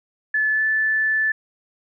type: tone with pitch glide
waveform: sine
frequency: 1731 to 1749.1 Hz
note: A6 to A6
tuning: -29 to -11 cents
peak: -17 dBFS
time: 0.34-1.32 s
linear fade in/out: 5 ms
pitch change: +18 cents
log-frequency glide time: 0.51-0.64 s
effects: none